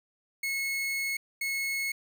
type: tone bursts at uneven times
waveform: 40% pulse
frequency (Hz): 2184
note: C#7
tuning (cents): -26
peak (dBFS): -28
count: 2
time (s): 0.43-1.17 / 1.41-1.92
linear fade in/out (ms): 5
effects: none